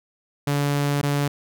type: tone with dropouts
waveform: sawtooth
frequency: 143.4 Hz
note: D3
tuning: 41 cents flat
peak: -16 dBFS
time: 0.47-1.28 s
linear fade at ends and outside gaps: 5 ms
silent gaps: 1.015-1.03 s
effects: none